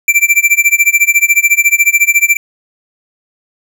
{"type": "tone with tremolo", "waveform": "square", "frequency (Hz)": 2347, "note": "D7", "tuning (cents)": -2, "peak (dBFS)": -4, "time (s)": [0.08, 2.37], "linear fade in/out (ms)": 2, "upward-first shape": "sine", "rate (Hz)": 14, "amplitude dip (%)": 95, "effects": []}